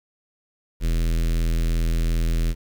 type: tone with notch filter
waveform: square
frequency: 41.36 Hz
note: E1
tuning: 7 cents sharp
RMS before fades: -21 dBFS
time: 0.8-2.55 s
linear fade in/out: 50 ms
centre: 870 Hz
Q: 0.52
effects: 9-bit